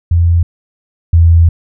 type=tone pair in turn; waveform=sine; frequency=85.1 / 83.54 Hz; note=F2 / E2; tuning=-44 / +24 cents; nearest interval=unison; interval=32 cents; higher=first; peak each=-6 / -3 dBFS; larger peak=second; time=0.11-0.43 / 1.13-1.49 s; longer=second; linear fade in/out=5 ms; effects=none